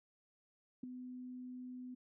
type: tone with ADSR envelope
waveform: sine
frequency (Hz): 251.5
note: B3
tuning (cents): +32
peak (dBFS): -37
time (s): 0.83-1.95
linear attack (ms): 7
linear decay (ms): 5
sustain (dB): -8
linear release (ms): 12
effects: none